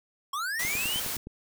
square linear sweep, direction up, 1069 to 3172 Hz, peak -30 dBFS, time 0.33-1 s, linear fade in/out 5 ms
white noise, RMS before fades -33 dBFS, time 0.59-1.17 s, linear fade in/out 5 ms
click train, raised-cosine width 3 ms, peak -27 dBFS, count 7, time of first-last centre 0.65-1.27 s, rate 9.67 Hz
effects none

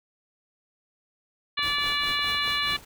harmonic tone, 580 Hz, D5, 22 cents flat, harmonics 2 / 3 / 4 / 5 / 6 / 7, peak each -31 / -31 / -31 / -31 / -31 / -31 dBFS, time 1.57-2.77 s, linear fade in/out 10 ms
clicks, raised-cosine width 1 ms, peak -28 dBFS, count 9, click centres 1.591 / 1.784 / 1.842 / 1.92 / 2.035 / 2.192 / 2.245 / 2.347 / 2.478 s
pink noise with tremolo, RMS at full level -38 dBFS, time 1.62-2.85 s, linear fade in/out 10 ms, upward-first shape triangle, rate 4.8 Hz, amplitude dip 80%
effects none

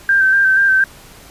sine tone with vibrato, 1568 Hz, G6, in tune, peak -9 dBFS, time 0.09-0.84 s, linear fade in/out 2 ms, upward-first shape square, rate 4.2 Hz, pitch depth 26 cents each way, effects pink hiss -41 dBFS RMS until 1.3 s + resampled to 32000 Hz

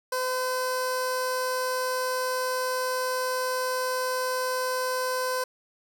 15% pulse tone with notch filter, 510 Hz, C5, 44 cents flat, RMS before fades -28 dBFS, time 0.12-5.44 s, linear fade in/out 5 ms, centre 2200 Hz, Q 1.4, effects none

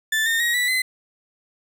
35% pulse tone with pitch steps, 1760 / 1825.2 / 1892.9 / 1963 / 2036 Hz, A6 / A#6 / A#6 / B6 / C7, 0 / -37 / +26 / -11 / -48 cents, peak -17 dBFS, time 0.12-0.82 s, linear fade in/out 5 ms, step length 140 ms, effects none

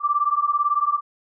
sine beating tone pair, 1164 / 1182 Hz, D6 / D6, -16 / +11 cents, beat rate 18 Hz, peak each -21 dBFS, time 0-1.01 s, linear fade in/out 50 ms, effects none

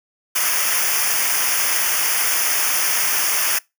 white noise with comb filter, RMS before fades -19 dBFS, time 0.35-3.59 s, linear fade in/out 10 ms, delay 0.25 ms, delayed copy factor -0.95, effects noise-tail reverb RT60 0.2 s tail -23 dB re dry

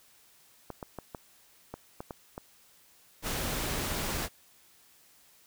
clicks, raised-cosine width 1 ms, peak -24 dBFS, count 8, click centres 0.703 / 0.828 / 0.987 / 1.148 / 1.74 / 2.005 / 2.108 / 2.379 s
pink noise, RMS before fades -33 dBFS, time 3.22-4.29 s, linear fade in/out 50 ms
effects white hiss -61 dBFS RMS until 5.46 s

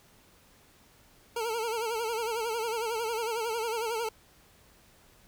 25% pulse tone with vibrato, 454.4 Hz, A#4, 44 cents flat, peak -26 dBFS, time 1.36-4.09 s, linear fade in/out 5 ms, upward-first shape sine, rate 11 Hz, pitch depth 83 cents each way, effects pink hiss -60 dBFS RMS until 5.27 s

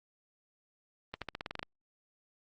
accelerating click train, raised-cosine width 0.3 ms, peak -21 dBFS, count 10, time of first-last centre 1.14-1.629 s, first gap 77 ms, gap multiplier 0.91, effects Opus 32 kbps

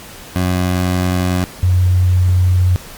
20% pulse / sine tone pair in turn, 90.9 / 90.9 Hz, F#2 / F#2, -30 / -30 cents, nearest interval unison, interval 0 cents, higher neither, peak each -9 dBFS, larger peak neither, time 0.36-1.44 / 1.63-2.76 s, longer second, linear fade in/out 0 ms, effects pink hiss -35 dBFS RMS until 2.97 s + Opus 48 kbps

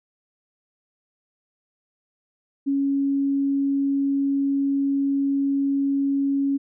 sine tone, 277.2 Hz, C#4, in tune, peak -19 dBFS, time 2.66-6.58 s, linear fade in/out 20 ms, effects none

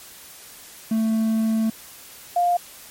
triangle / sine tone pair in turn, 221.7 / 703.9 Hz, A3 / F5, +13 / +13 cents, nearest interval octave + minor sixth, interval 2000 cents, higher second, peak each -16 dBFS, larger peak neither, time 0.91-1.7 / 2.36-2.57 s, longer first, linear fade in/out 5 ms, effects white hiss -43 dBFS RMS until 2.9 s + MP3 64 kbps

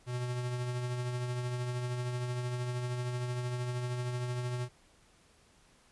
square tone with tremolo, 123.47 Hz, B2, in tune, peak -32 dBFS, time 0.06-4.69 s, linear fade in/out 50 ms, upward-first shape triangle, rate 13 Hz, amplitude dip 40%, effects pink hiss -64 dBFS RMS until 5.91 s + resampled to 24000 Hz

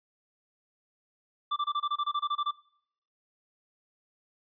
square tone bursts, 1174.7 Hz, D6, in tune, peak -27 dBFS, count 13, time 1.51-2.512 s, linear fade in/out 10 ms, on 54 ms, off 25 ms, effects noise-tail reverb RT60 0.7 s tail -23 dB re dry + resampled to 11025 Hz

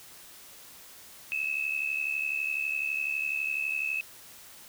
sine tone pair together, 2560 / 2632 Hz, D#7 / E7, +49 / -3 cents, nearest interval unison, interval 48 cents, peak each -31 / -31 dBFS, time 1.32-4.01 s, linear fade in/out 0 ms, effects white hiss -50 dBFS RMS until 4.68 s

